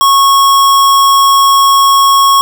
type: tone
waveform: square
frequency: 1100 Hz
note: C#6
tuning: 14 cents flat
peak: -5 dBFS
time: 0.01-2.41 s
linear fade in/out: 0 ms
effects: none